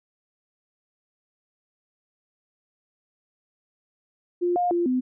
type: tone with pitch steps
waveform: sine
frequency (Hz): 352.1 / 710 / 346.1 / 254.1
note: F4 / F5 / F4 / B3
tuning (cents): +14 / +28 / -16 / +49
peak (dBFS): -20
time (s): 4.41-5.01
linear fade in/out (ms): 20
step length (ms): 150
effects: none